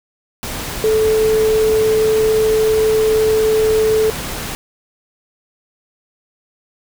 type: tone in noise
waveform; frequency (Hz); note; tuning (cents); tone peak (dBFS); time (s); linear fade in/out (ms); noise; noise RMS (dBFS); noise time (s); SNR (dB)
sine; 436.4; A4; -14; -11; 0.84-4.1; 0; pink; -25; 0.43-4.55; +11
effects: none